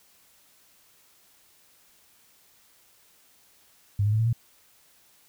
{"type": "tone with pitch steps", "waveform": "sine", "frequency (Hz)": [101.1, 104.97, 108.98, 113.15, 117.48], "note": ["G#2", "G#2", "A2", "A2", "A#2"], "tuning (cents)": [-46, 19, -16, 49, 14], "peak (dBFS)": -20, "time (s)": [3.99, 4.33], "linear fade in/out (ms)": 5, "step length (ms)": 68, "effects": ["white hiss -60 dBFS RMS until 5.28 s"]}